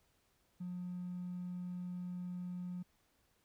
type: tone with hard clipping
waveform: triangle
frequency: 179 Hz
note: F3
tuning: 43 cents sharp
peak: -40 dBFS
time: 0.6-2.83 s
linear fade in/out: 10 ms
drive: 3 dB
effects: pink hiss -75 dBFS RMS until 3.44 s